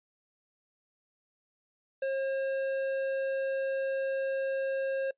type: tone with tanh clipping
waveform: triangle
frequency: 538 Hz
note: C5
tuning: 48 cents sharp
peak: -30 dBFS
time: 2.02-5.11 s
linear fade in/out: 5 ms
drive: 14 dB
effects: noise-tail reverb RT60 0.1 s tail -24 dB re dry + resampled to 8000 Hz